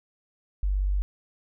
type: tone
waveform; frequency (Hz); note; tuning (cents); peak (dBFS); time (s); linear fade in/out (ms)
sine; 48.43; G1; -20; -22; 0.63-1.02; 0
effects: none